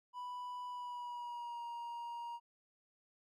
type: tone with pitch glide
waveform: triangle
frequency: 988 to 943.4 Hz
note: B5 to A#5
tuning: 0 to +20 cents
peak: -40 dBFS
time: 0.13-2.4 s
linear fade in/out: 50 ms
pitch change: -80 cents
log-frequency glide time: 0.68-1.64 s
effects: none